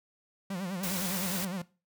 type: tone with vibrato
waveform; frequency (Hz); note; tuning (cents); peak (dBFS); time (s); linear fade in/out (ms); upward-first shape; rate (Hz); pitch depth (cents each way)
45% pulse; 185.5; F#3; +5; -33; 0.5-1.62; 5; sine; 9.8; 120
type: noise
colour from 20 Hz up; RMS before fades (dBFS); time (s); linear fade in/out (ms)
white; -35; 0.83-1.45; 5
effects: noise-tail reverb RT60 0.3 s tail -18 dB re dry